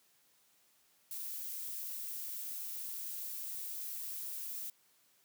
violet noise, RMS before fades -42 dBFS, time 1.11-4.7 s, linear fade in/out 2 ms, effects white hiss -70 dBFS RMS until 5.24 s + high-pass 100 Hz 12 dB/octave

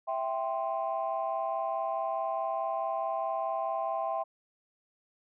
sine chord, C major, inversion first, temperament equal, 659.3 / 784 / 1046.5 Hz, E5 / G5 / C6, 0 / 0 / 0 cents, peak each -32 / -33 / -35 dBFS, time 0.07-4.24 s, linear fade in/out 20 ms, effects tanh soft clip ceiling -21 dBFS

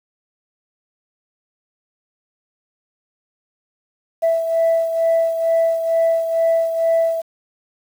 sine beating tone pair, 659.3 / 661.5 Hz, E5 / E5, 0 / +6 cents, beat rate 2.2 Hz, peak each -14 / -21 dBFS, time 4.22-7.22 s, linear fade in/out 20 ms, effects tanh soft clip ceiling -10 dBFS + 7-bit

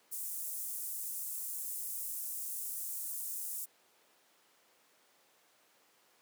pink high-pass noise, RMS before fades -40 dBFS, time 0.11-3.66 s, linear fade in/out 20 ms, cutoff 8600 Hz, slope 24 dB/octave, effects pink hiss -67 dBFS RMS until 6.21 s + high-pass 400 Hz 12 dB/octave

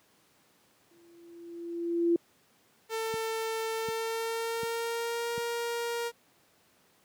sine tone with exponential growth, 340.5 Hz, F4, 44 cents flat, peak -20 dBFS, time 0.91-2.16 s, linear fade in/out 2 ms, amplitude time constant 270 ms
sawtooth tone with pitch glide, 447.2 to 470 Hz, A4 to A#4, +28 to +14 cents, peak -27 dBFS, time 2.89-6.12 s, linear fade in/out 50 ms, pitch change +86 cents, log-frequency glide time 3.74-5.33 s
click train, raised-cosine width 5 ms, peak -25 dBFS, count 4, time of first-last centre 3.14-5.379 s, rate 1.34 Hz
effects pink hiss -65 dBFS RMS until 7.04 s + high-pass 150 Hz 12 dB/octave

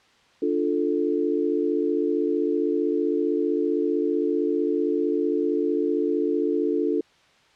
sine chord, D minor, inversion none, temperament equal, 293.7 / 349.2 / 440 Hz, D4 / F4 / A4, 0 / 0 / 0 cents, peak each -25 dBFS, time 0.42-7.01 s, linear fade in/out 5 ms, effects white hiss -58 dBFS RMS until 7.55 s + low-pass 4000 Hz 12 dB/octave

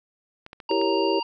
clicks, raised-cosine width 0.3 ms, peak -24 dBFS, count 5, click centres 0.464 / 0.531 / 0.602 / 0.713 / 0.815 s
harmonic tone, 932.3 Hz, A#5, in tune, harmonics 1 / 3 / 5, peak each -27 / -32 / -34 dBFS, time 0.69-1.23 s, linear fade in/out 5 ms
sine chord, E diminished seventh, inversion none, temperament equal, 329.6 / 392 / 466.2 / 554.4 Hz, E4 / G4 / Bb4 / Db5, 0 / 0 / 0 / 0 cents, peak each -26 / -24 / -29 / -28 dBFS, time 0.7-1.2 s, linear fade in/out 10 ms
effects none

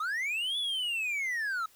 triangle linear two-way sweep, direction up then down, 1206 to 3476 to 1274 Hz, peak -28 dBFS, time 0-1.66 s, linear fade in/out 5 ms, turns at 0.58 s, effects white hiss -61 dBFS RMS until 1.75 s

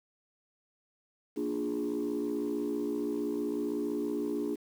sine chord, Bb dominant seventh, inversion none, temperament equal, 233.1 / 293.7 / 349.2 / 415.3 Hz, Bb3 / D4 / F4 / Ab4, 0 / 0 / 0 / 0 cents, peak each -37 / -32 / -36 / -34 dBFS, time 1.36-4.56 s, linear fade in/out 20 ms, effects tanh soft clip ceiling -25 dBFS + 9-bit

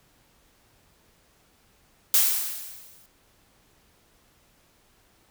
blue noise with exponential decay, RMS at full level -17 dBFS, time 2.14-3.06 s, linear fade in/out 1 ms, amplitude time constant 200 ms, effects pink hiss -62 dBFS RMS until 5.3 s

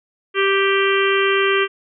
harmonic tone, 392 Hz, G4, in tune, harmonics 1 / 3 / 4 / 5 / 6 / 7 / 8, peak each -17 / -22 / -23 / -24 / -25 / -25 / -26 dBFS, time 0.34-1.68 s, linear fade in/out 50 ms, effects none

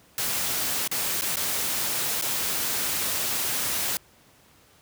white noise with dropouts, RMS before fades -27 dBFS, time 0.18-3.97 s, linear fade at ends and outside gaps 1 ms, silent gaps 0.876-0.914 / 1.211-1.22 / 1.358-1.369 / 2.213-2.222 s, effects pink hiss -57 dBFS RMS until 4.81 s + high-pass 60 Hz 12 dB/octave

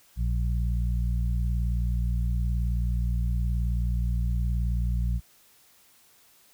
harmonic tone, 59 Hz, A#1, 22 cents sharp, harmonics 1 / 2 / 3, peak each -24 / -31 / -36 dBFS, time 0.16-5.21 s, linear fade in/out 50 ms, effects white hiss -59 dBFS RMS until 6.53 s

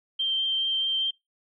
sine tone with vibrato, 3146 Hz, G7, 6 cents sharp, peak -23 dBFS, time 0.19-1.11 s, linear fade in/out 10 ms, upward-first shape triangle, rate 4.8 Hz, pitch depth 10 cents each way, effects noise-tail reverb RT60 0.2 s tail -24 dB re dry

